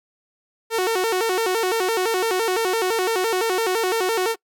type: tone with vibrato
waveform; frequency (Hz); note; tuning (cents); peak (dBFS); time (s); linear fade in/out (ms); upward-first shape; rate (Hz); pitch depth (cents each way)
sawtooth; 409.2; G#4; -26; -15; 0.7-4.36; 50; square; 5.9; 180
effects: noise-tail reverb RT60 0.1 s tail -24 dB re dry